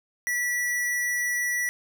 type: tone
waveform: square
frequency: 1951 Hz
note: B6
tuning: 22 cents flat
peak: -25 dBFS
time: 0.27-1.69 s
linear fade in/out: 0 ms
effects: none